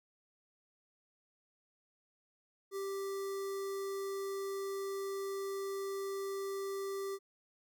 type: tone with notch filter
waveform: square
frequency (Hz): 392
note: G4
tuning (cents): 0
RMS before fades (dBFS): -39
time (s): 2.71-7.19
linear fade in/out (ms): 50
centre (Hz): 2700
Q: 1.2
effects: none